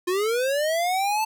square linear sweep, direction up, 348.8 to 887 Hz, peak -22 dBFS, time 0.07-1.25 s, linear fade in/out 10 ms, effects none

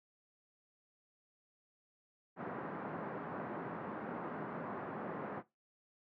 pink band-pass noise, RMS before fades -43 dBFS, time 2.36-5.43 s, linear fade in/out 50 ms, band 160 to 1500 Hz, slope 24 dB/octave, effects noise-tail reverb RT60 0.2 s tail -17 dB re dry

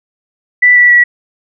sine tone with pitch steps, 1975.5 / 1956.2 / 1937.1 Hz, B6 / B6 / B6, 0 / -17 / -34 cents, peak -3 dBFS, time 0.62-1.04 s, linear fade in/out 10 ms, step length 140 ms, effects none

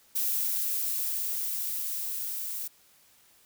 violet noise with level ramp, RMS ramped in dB -28 to -35 dBFS, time 0.15-2.68 s, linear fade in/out 10 ms, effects white hiss -61 dBFS RMS until 3.45 s

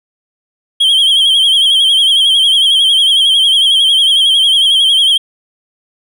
triangle tone with vibrato, 3200 Hz, G7, 35 cents sharp, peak -5 dBFS, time 0.8-5.18 s, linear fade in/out 10 ms, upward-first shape sine, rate 11 Hz, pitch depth 70 cents each way, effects none

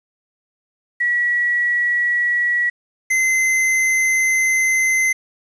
sine / square tone pair in turn, 1931 / 2061 Hz, B6 / C7, -39 / -27 cents, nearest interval minor second, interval 112 cents, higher second, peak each -15 dBFS, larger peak neither, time 1-2.7 / 3.1-5.13 s, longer second, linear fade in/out 10 ms, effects resampled to 22050 Hz + 8-bit

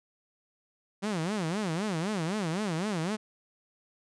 sawtooth tone with vibrato, 185 Hz, F#3, in tune, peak -25 dBFS, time 1.02-3.17 s, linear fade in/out 20 ms, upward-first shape sine, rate 3.9 Hz, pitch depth 280 cents each way, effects resampled to 22050 Hz

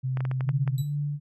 sine tone with pitch glide, 130 to 129.25 Hz, C3 to C3, -11 to -21 cents, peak -25 dBFS, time 0.03-0.83 s, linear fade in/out 20 ms, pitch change -10 cents, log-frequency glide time 0.62-0.69 s
clicks, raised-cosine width 0.5 ms, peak -21 dBFS, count 7, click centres 0.172 / 0.206 / 0.252 / 0.314 / 0.408 / 0.491 / 0.677 s
sine tone with tremolo, 145.6 Hz, D3, 15 cents flat, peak -25 dBFS, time 0.43-1.2 s, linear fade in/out 50 ms, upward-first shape sine, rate 2.2 Hz, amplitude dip 40%
10% pulse tone with exponential decay, 3940 Hz, B7, 5 cents flat, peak -30 dBFS, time 0.78-0.96 s, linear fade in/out 1 ms, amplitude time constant 39 ms
effects resampled to 32000 Hz

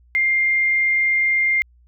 sine tone, 2108 Hz, C7, 12 cents sharp, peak -15 dBFS, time 0.15-1.62 s, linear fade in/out 0 ms, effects added 60 Hz sine -50 dBFS peak until 1.87 s

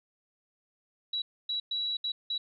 sine tone bursts at uneven times, 3907 Hz, B7, 19 cents flat, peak -29 dBFS, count 5, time 1.13-1.22 / 1.49-1.6 / 1.71-1.97 / 2.04-2.12 / 2.3-2.38 s, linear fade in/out 5 ms, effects none

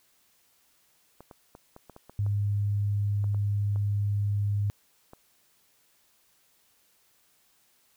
clicks, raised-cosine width 1 ms, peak -32 dBFS, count 12, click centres 1.206 / 1.312 / 1.551 / 1.764 / 1.897 / 1.964 / 2.096 / 2.264 / 3.242 / 3.346 / 3.76 / 5.134 s
sine tone, 102.1 Hz, G#2, 29 cents flat, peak -24 dBFS, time 2.19-4.7 s, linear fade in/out 0 ms
effects white hiss -66 dBFS RMS until 7.96 s

